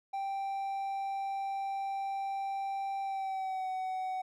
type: tone with pitch glide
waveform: triangle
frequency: 784 to 750.3 Hz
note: G5 to F#5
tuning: 0 to +24 cents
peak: -31 dBFS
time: 0.13-4.22 s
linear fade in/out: 10 ms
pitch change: -76 cents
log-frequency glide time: 3.02-3.69 s
effects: none